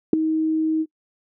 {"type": "tone with ADSR envelope", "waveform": "sine", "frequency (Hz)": 316.2, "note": "D#4", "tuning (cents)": 28, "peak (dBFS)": -5, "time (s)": [0.13, 0.86], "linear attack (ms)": 4, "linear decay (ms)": 4, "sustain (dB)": -13, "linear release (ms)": 50, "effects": ["noise-tail reverb RT60 0.1 s tail -24 dB re dry"]}